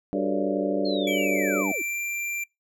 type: harmonic tone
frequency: 97.9 Hz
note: G2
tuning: 2 cents flat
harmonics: 2 / 3 / 4 / 5 / 6 / 7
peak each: -31 / -27 / -36 / -36 / -39 / -38 dBFS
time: 0.13-1.72 s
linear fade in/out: 0 ms
type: chord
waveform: sine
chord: D major seventh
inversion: first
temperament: equal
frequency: 370 / 440 / 554.4 / 587.3 Hz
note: F#4 / A4 / C#5 / D5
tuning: 0 / 0 / 0 / 0 cents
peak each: -32 dBFS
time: 0.14-1.63 s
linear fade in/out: 10 ms
type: linear sweep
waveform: sine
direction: down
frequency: 4300 to 276.6 Hz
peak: -32 dBFS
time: 0.85-1.82 s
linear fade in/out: 5 ms
type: tone with pitch glide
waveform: square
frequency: 2305 to 2363 Hz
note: D7 to D7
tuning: -33 to +10 cents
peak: -28 dBFS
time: 1.07-2.44 s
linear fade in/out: 5 ms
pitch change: +43 cents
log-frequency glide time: 1.19-2 s
effects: noise-tail reverb RT60 0.2 s tail -26 dB re dry